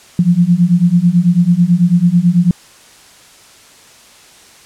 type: beating tone pair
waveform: sine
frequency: 169.9 / 179 Hz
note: F3 / F3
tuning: -47 / +43 cents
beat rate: 9.1 Hz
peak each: -11 / -10 dBFS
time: 0.19-2.51 s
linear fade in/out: 2 ms
effects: white hiss -42 dBFS RMS until 4.65 s + low-pass 9000 Hz 12 dB/octave